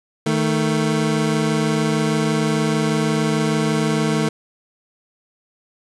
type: tone pair together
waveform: 25% pulse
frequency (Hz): 156.4 / 221.4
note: D#3 / A3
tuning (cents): +9 / +11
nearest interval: tritone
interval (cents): 602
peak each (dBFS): -16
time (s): 0.26-4.29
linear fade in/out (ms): 5
effects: resampled to 24000 Hz + 7-bit